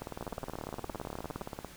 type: two click trains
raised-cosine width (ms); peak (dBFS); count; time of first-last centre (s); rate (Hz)
1; -24 / -24; 26 / 28; 0.21-1.647 / 0.02-1.412; 17.4 / 19.4
effects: pink hiss -52 dBFS RMS until 1.76 s